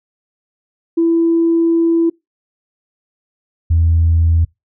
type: tone pair in turn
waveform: sine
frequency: 333 / 82.65 Hz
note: E4 / E2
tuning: +18 / +5 cents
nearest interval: 2 octaves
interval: 2413 cents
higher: first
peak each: -9 / -8 dBFS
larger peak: second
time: 0.97-2.1 / 3.7-4.45 s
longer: first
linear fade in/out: 10 ms
effects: noise-tail reverb RT60 0.2 s tail -26 dB re dry + tanh soft clip ceiling -5 dBFS